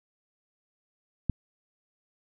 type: click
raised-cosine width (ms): 5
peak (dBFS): -13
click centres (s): 1.297
effects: none